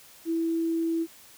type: tone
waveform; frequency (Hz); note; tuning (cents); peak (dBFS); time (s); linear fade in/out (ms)
sine; 329.6; E4; 0; -24; 0.25-1.07; 50
effects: white hiss -52 dBFS RMS until 1.37 s